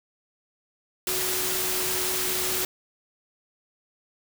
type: tone in noise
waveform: sine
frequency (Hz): 370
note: F#4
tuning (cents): 0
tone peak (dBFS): -34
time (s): 1.07-2.65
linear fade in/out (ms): 2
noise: white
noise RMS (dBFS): -27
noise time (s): 1.07-2.65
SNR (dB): -10
effects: none